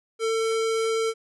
square tone, 448.5 Hz, A4, 33 cents sharp, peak -23 dBFS, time 0.19-1.14 s, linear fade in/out 50 ms, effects resampled to 24000 Hz

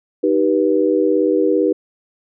sine chord, Eb augmented, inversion none, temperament just, 311.1 / 388.9 / 486.1 Hz, Eb4 / G4 / B4, 0 / -14 / -28 cents, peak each -17 dBFS, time 0.23-1.73 s, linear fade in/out 10 ms, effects none

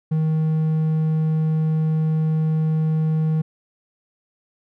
triangle tone, 157.5 Hz, D#3, 21 cents sharp, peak -15 dBFS, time 0.11-3.42 s, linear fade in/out 10 ms, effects none

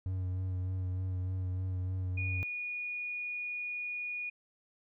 triangle tone with vibrato, 92.5 Hz, F#2, in tune, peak -30 dBFS, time 0.06-2.43 s, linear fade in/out 0 ms, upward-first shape sine, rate 3.3 Hz, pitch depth 22 cents each way
sine tone, 2452 Hz, D#7, 26 cents flat, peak -35 dBFS, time 2.17-4.3 s, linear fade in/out 10 ms
effects none

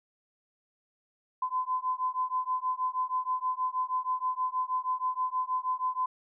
sine beating tone pair, 1016 / 1022.3 Hz, B5 / C6, +49 / -41 cents, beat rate 6.3 Hz, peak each -31 dBFS, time 1.42-6.06 s, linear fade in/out 5 ms, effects none

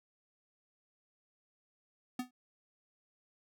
square tone with exponential decay, 250.4 Hz, B3, 24 cents sharp, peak -32 dBFS, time 2.19-2.31 s, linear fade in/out 5 ms, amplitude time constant 24 ms, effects none

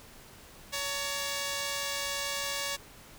5% pulse tone pair together, 562.3 / 910 Hz, C#5 / A#5, +25 / -42 cents, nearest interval minor sixth, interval 833 cents, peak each -21 / -26 dBFS, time 0.72-2.77 s, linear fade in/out 20 ms, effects pink hiss -52 dBFS RMS until 3.18 s

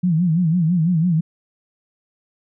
sine tone with vibrato, 169.1 Hz, E3, 44 cents sharp, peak -14 dBFS, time 0.03-1.21 s, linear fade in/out 10 ms, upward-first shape sine, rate 6 Hz, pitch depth 140 cents each way, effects none

